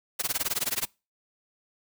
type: noise with tremolo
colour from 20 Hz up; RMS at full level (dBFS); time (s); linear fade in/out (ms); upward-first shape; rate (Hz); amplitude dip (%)
white; -26; 0.19-0.86; 10; sine; 19; 100
effects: noise-tail reverb RT60 0.3 s tail -26 dB re dry